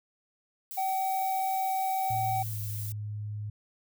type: noise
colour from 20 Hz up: violet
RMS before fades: -40 dBFS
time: 0.71-2.92 s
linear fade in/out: 0 ms
type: tone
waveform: triangle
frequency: 763 Hz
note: G5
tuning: 47 cents flat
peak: -25 dBFS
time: 0.77-2.43 s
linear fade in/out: 10 ms
type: tone with pitch glide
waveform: sine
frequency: 109.8 to 104.96 Hz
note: A2 to G#2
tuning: -3 to +19 cents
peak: -33 dBFS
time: 2.1-3.5 s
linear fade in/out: 5 ms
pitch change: -78 cents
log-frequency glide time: 2.51-2.56 s
effects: none